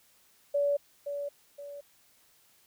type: tone with echo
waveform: sine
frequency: 572 Hz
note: D5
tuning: 46 cents flat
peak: -24 dBFS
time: 0.54-0.77 s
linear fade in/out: 10 ms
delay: 520 ms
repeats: 2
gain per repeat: -8 dB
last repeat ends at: 1.81 s
effects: white hiss -64 dBFS RMS until 2.66 s